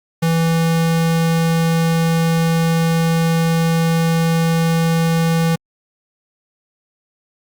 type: tone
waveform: square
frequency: 164.81 Hz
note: E3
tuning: in tune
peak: -14 dBFS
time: 0.22-5.56 s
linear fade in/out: 10 ms
effects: Opus 48 kbps